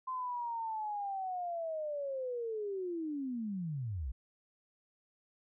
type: linear sweep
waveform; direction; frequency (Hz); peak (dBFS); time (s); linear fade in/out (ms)
sine; down; 1041 to 53.9; -35; 0.07-4.12; 10
effects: none